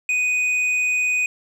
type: tone with hard clipping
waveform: sine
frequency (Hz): 2489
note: D#7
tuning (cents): 0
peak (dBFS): -19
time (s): 0.09-1.26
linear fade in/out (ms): 2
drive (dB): 5
effects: none